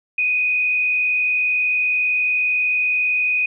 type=tone with frequency modulation; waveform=sine; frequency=2489 Hz; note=D#7; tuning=in tune; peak=-16 dBFS; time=0.18-3.46 s; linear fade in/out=5 ms; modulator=47 Hz; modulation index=0.71; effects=none